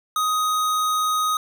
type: tone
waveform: square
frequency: 1252 Hz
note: D#6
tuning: 10 cents sharp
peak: -20 dBFS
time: 0.16-1.37 s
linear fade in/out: 2 ms
effects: none